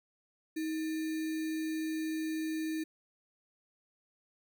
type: tone with sample-and-hold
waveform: sine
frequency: 316.5 Hz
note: D#4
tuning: 30 cents sharp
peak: -32 dBFS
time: 0.56-2.84 s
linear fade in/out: 10 ms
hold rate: 2100 Hz
effects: none